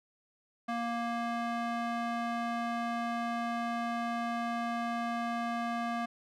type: tone with band-pass filter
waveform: square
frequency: 234.4 Hz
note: A#3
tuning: 10 cents sharp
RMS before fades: -34 dBFS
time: 0.68-6.06 s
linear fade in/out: 10 ms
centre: 1000 Hz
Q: 0.86
effects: none